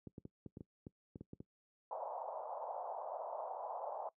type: clicks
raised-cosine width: 3 ms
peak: -34 dBFS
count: 11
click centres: 0.072 / 0.181 / 0.253 / 0.462 / 0.571 / 0.608 / 0.868 / 1.158 / 1.21 / 1.333 / 1.404 s
type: band-pass noise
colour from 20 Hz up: pink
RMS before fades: -44 dBFS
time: 1.91-4.09 s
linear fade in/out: 2 ms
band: 570 to 950 Hz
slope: 48 dB/octave
effects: noise-tail reverb RT60 0.1 s tail -21 dB re dry + high-pass 100 Hz 12 dB/octave